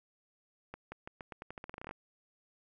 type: accelerating click train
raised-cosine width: 0.5 ms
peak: -28 dBFS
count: 17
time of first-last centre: 0.74-1.911 s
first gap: 180 ms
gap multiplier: 0.86
effects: none